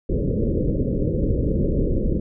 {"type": "low-pass noise", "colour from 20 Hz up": "pink", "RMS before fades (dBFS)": -21, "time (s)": [0.09, 2.2], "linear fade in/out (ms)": 5, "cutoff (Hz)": 550, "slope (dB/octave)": 96, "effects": []}